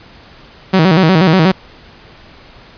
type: tone with vibrato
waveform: sawtooth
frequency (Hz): 173.4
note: F3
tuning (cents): -12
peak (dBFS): -3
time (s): 0.73-1.52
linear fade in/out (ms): 10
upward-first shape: square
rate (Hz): 8.3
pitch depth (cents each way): 150
effects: pink hiss -40 dBFS RMS until 2.77 s + resampled to 11025 Hz